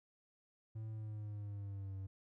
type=tone with pitch glide; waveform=triangle; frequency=110 to 96.32 Hz; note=A2 to G2; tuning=0 to -30 cents; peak=-40 dBFS; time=0.75-2.07 s; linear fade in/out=10 ms; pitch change=-230 cents; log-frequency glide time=0.9-1.96 s; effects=none